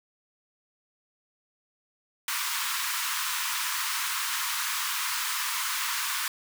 pink high-pass noise, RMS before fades -30 dBFS, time 2.28-6.28 s, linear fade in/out 2 ms, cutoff 940 Hz, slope 96 dB/octave, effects none

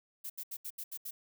violet noise bursts, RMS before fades -41 dBFS, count 7, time 0.24-1.11 s, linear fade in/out 10 ms, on 60 ms, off 75 ms, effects none

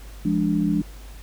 sine chord, D diminished, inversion first, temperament equal with one note detuned, 172.81 / 207.7 / 293.7 Hz, F3 / Ab3 / D4, -18 / 0 / 0 cents, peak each -23 dBFS, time 0.25-0.82 s, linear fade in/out 5 ms, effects added 50 Hz sine -38 dBFS peak until 1.22 s + pink hiss -48 dBFS RMS until 1.22 s

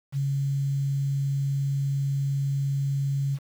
sine tone with quantisation, 138.59 Hz, C#3, in tune, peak -23 dBFS, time 0.12-3.39 s, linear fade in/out 50 ms, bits 8, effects none

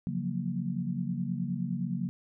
sine chord, Gb major seventh, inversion second, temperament equal with one note detuned, 138.59 / 174.61 / 184.25 / 233.1 Hz, Db3 / F3 / Gb3 / Bb3, 0 / 0 / -7 / 0 cents, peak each -36 / -35 / -34 / -36 dBFS, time 0.07-2.09 s, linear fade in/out 0 ms, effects none

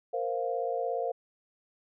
sine chord, Bb suspended second, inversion none, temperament equal, 466.2 / 523.3 / 698.5 Hz, Bb4 / C5 / F5, 0 / 0 / 0 cents, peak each -33 dBFS, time 0.13-1.12 s, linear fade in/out 10 ms, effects none

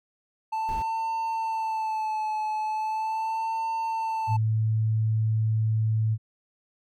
triangle tone with vibrato, 880 Hz, A5, in tune, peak -24 dBFS, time 0.52-4.37 s, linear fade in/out 10 ms, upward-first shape sine, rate 0.39 Hz, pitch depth 39 cents each way
brown noise, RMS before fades -36 dBFS, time 0.69-0.82 s, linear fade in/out 0 ms
sine tone, 110 Hz, A2, in tune, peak -21 dBFS, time 4.27-6.18 s, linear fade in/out 50 ms
effects none

